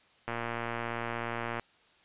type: click train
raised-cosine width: 0.5 ms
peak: -19 dBFS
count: 155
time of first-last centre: 0.28-1.596 s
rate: 117 Hz
effects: white hiss -63 dBFS RMS until 2.04 s + resampled to 8000 Hz